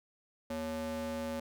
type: ring-modulated tone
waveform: square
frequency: 158.7 Hz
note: D#3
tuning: 35 cents sharp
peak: -33 dBFS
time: 0.5-1.4 s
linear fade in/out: 5 ms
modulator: 397 Hz
effects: none